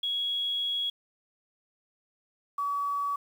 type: tone pair in turn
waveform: sine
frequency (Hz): 3329 / 1138.2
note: G#7 / C#6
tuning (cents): +3 / +45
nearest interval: octave + perfect fifth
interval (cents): 1858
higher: first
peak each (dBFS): -27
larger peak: neither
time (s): 0.03-0.9 / 2.58-3.16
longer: first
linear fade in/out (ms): 5
effects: 9-bit